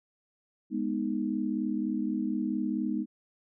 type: chord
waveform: sine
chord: G# minor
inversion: none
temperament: equal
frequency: 207.7 / 246.9 / 311.1 Hz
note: G#3 / B3 / D#4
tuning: 0 / 0 / 0 cents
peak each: -32 dBFS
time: 0.7-3.06 s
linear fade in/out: 50 ms
effects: none